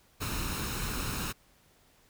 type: noise with comb filter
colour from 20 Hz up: pink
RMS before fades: -34 dBFS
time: 0.2-1.33 s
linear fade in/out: 20 ms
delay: 0.75 ms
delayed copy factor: +0.55
effects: pink hiss -64 dBFS RMS until 2.09 s